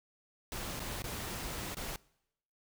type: noise with dropouts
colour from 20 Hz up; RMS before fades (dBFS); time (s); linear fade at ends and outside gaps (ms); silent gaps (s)
pink; -40; 0.52-1.96; 1; 0.795-0.801 / 1.021-1.041 / 1.746-1.769
effects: noise-tail reverb RT60 0.8 s tail -23 dB re dry